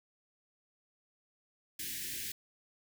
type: band-stop noise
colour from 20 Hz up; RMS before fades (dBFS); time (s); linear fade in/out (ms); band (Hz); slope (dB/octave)
white; -40; 1.79-2.32; 5; 400 to 1600; 96
effects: none